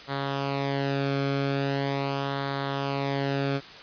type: tone with flanger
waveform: sawtooth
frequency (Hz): 138.59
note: C#3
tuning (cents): 0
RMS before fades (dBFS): -28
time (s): 0.07-3.61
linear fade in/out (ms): 50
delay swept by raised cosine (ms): 0.38 to 1.07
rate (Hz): 0.41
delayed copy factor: -0.65
effects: white hiss -44 dBFS RMS until 3.82 s + resampled to 11025 Hz